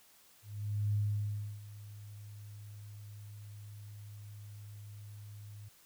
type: tone with ADSR envelope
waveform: sine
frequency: 103.83 Hz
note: G#2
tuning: in tune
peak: -28 dBFS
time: 0.42-5.69 s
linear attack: 520 ms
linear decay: 660 ms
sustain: -18 dB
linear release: 11 ms
effects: white hiss -63 dBFS RMS until 5.85 s